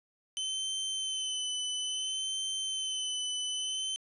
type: tone with vibrato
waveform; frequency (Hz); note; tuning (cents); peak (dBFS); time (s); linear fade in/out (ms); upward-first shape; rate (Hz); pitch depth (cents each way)
sawtooth; 3055; G7; -45; -29; 0.37-3.96; 0; sine; 0.59; 28
effects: resampled to 24000 Hz + 11-bit